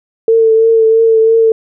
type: tone with vibrato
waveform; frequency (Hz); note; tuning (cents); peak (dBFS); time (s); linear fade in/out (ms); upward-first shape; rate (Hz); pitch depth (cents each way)
sine; 448.8; A4; +34; -5; 0.28-1.52; 2; triangle; 3; 26
effects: none